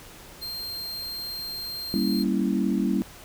45% pulse tone, 4186 Hz, C8, in tune, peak -31 dBFS, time 0.41-2.24 s, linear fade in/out 20 ms
sine chord, G diminished seventh, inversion none, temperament equal, 196 / 233.1 / 277.2 / 329.6 Hz, G3 / Bb3 / Db4 / Fb4, 0 / 0 / 0 / 0 cents, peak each -25 / -27 / -28 / -29 dBFS, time 1.94-3.02 s, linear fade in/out 0 ms
effects pink hiss -46 dBFS RMS until 3.24 s

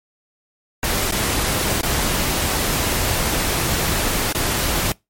pink noise with dropouts, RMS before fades -20 dBFS, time 0.83-4.92 s, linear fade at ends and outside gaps 2 ms, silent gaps 1.11-1.121 / 1.812-1.831 / 4.326-4.348 s, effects noise-tail reverb RT60 0.2 s tail -24 dB re dry + MP3 64 kbps

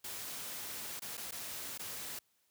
white noise with dropouts, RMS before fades -43 dBFS, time 0.04-2.19 s, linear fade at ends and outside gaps 5 ms, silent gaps 0.996-1.019 / 1.171-1.176 / 1.311-1.321 / 1.778-1.793 s, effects white hiss -75 dBFS RMS until 2.5 s + high-pass 60 Hz 12 dB/octave

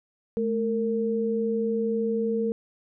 sine tone pair together, 216.2 / 458.2 Hz, A3 / A#4, -30 / -30 cents, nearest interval octave + minor second, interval 1300 cents, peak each -27 / -25 dBFS, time 0.37-2.52 s, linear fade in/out 0 ms, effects none

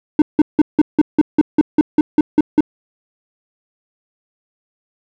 triangle tone bursts, 302.4 Hz, D#4, 49 cents flat, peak -4 dBFS, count 13, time 0.19-2.607 s, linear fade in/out 2 ms, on 29 ms, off 170 ms, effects none

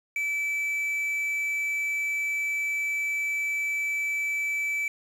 triangle tone with quantisation, 2310 Hz, D7, 29 cents flat, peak -24 dBFS, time 0.16-4.88 s, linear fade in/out 2 ms, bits 8, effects none

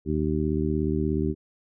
harmonic tone, 76.8 Hz, D#2, 22 cents flat, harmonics 1 / 2 / 3 / 4 / 5, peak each -29 / -29 / -29 / -29 / -29 dBFS, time 0.05-1.35 s, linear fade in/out 50 ms, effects none

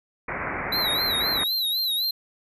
white low-pass noise, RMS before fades -30 dBFS, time 0.28-1.44 s, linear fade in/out 5 ms, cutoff 2300 Hz, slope 96 dB/octave
square tone with vibrato, 3951 Hz, B7, in tune, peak -23 dBFS, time 0.72-2.11 s, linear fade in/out 5 ms, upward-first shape sine, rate 3.9 Hz, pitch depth 100 cents each way
effects none

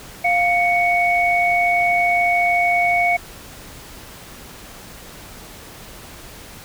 sine tone pair together, 701 / 2227 Hz, F5 / C#7, +6 / +7 cents, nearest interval octave + minor sixth, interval 2001 cents, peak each -17 dBFS, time 0.24-3.17 s, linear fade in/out 10 ms, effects pink hiss -39 dBFS RMS until 6.64 s

